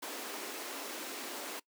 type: high-pass noise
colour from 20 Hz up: pink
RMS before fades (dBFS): -42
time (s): 0.02-1.6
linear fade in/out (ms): 10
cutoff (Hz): 250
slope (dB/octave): 48
effects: noise-tail reverb RT60 0.1 s tail -21 dB re dry